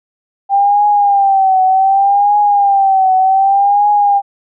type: tone with vibrato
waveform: sine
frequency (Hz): 789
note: G5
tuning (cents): +11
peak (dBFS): -7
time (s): 0.49-4.22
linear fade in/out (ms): 50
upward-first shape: triangle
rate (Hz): 0.66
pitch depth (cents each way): 91
effects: none